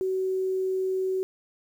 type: tone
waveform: sine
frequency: 376.8 Hz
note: F#4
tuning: 32 cents sharp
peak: -24 dBFS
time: 0.01-1.23 s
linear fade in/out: 0 ms
effects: 9-bit